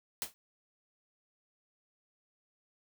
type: noise with exponential decay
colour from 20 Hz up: white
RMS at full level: -32 dBFS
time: 0.22-0.34 s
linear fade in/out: 0 ms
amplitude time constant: 25 ms
effects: none